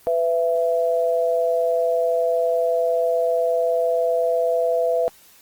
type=tone pair together; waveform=sine; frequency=499.5 / 668 Hz; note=B4 / E5; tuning=+20 / +23 cents; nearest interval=perfect fourth; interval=503 cents; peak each=-20 dBFS; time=0.07-5.08 s; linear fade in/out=0 ms; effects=white hiss -51 dBFS RMS until 5.41 s + Opus 24 kbps